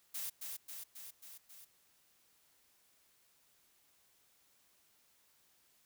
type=noise with echo; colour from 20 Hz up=blue; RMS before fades=-41 dBFS; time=0.14-0.3 s; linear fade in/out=10 ms; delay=270 ms; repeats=5; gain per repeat=-3 dB; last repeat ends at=1.65 s; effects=white hiss -71 dBFS RMS until 5.85 s